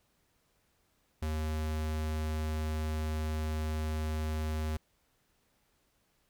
square tone, 77.78 Hz, D#2, in tune, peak -32 dBFS, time 1.22-4.77 s, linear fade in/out 5 ms, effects pink hiss -73 dBFS RMS until 6.29 s

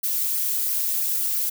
violet noise with flanger, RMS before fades -24 dBFS, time 0.03-1.5 s, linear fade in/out 10 ms, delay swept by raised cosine 0.26 to 4.86 ms, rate 3 Hz, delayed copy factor -0.65, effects none

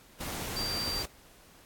sine tone in noise, 4699 Hz, D8, in tune, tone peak -32 dBFS, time 0.56-1.03 s, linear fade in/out 10 ms, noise pink, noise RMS -37 dBFS, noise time 0.2-1.06 s, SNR +2 dB, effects pink hiss -57 dBFS RMS until 1.65 s + AAC 64 kbps

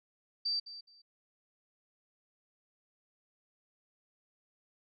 sine tone with echo, 4655 Hz, D8, 16 cents flat, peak -30 dBFS, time 0.45-0.6 s, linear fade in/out 10 ms, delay 210 ms, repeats 2, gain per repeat -14 dB, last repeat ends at 1.02 s, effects none

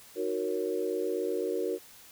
sine chord, D# minor seventh, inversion none, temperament equal, 311.1 / 370 / 466.2 / 554.4 Hz, D#4 / F#4 / A#4 / C#5, 0 / 0 / 0 / 0 cents, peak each -37 / -32 / -32 / -38 dBFS, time 0.15-1.79 s, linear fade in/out 50 ms, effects white hiss -53 dBFS RMS until 2.11 s

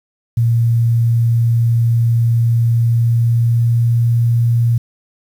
sine tone with pitch glide, 116.54 to 117.69 Hz, A#2 to A#2, 0 to +17 cents, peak -10 dBFS, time 0.37-4.78 s, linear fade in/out 5 ms, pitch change +17 cents, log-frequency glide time 2.72-4.11 s, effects 7-bit

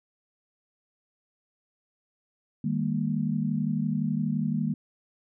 sine chord, Eb major, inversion none, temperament equal with one note detuned, 155.56 / 201.2 / 233.1 Hz, Eb3 / G3 / Bb3, 0 / +45 / 0 cents, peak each -29 dBFS, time 2.64-4.74 s, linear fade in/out 5 ms, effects none

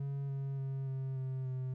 triangle tone with pitch steps, 139 / 137.01 / 135.04 / 133.11 / 131.2 / 129.32 Hz, C#3 / C#3 / C#3 / C3 / C3 / C3, +5 / -20 / -45 / +30 / +5 / -20 cents, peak -33 dBFS, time 0-1.74 s, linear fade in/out 5 ms, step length 290 ms, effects none

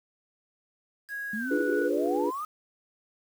sine tone with pitch glide, 1653 to 1472.7 Hz, G#6 to F#6, -9 to -9 cents, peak -32 dBFS, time 1.08-1.9 s, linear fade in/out 50 ms, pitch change -200 cents, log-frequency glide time 1.36-1.52 s
sine exponential sweep, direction up, 206.7 to 1280 Hz, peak -31 dBFS, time 1.33-2.45 s, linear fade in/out 5 ms
sine chord, D diminished seventh, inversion none, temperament equal, 293.7 / 349.2 / 415.3 / 493.9 Hz, D4 / F4 / Ab4 / Cb5, 0 / 0 / 0 / 0 cents, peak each -30 dBFS, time 1.5-2.31 s, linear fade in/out 20 ms
effects tanh soft clip ceiling -12 dBFS + 8-bit

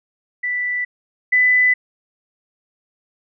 sine tone pair in turn, 1975.5 / 1998.5 Hz, B6 / B6, 0 / +20 cents, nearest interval unison, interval 20 cents, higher second, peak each -19 / -11 dBFS, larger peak second, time 0.43-0.85 / 1.32-1.74 s, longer neither, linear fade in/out 10 ms, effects none

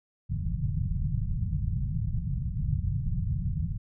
white low-pass noise, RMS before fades -29 dBFS, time 0.29-3.78 s, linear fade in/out 20 ms, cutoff 160 Hz, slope 48 dB/octave, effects none

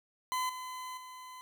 40% pulse tone with level steps, 1017 Hz, C6, 50 cents flat, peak -30 / -39 / -45 dBFS, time 0.32-1.41 s, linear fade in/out 0 ms, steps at 0.49 / 0.97 s, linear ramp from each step 5 ms, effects none

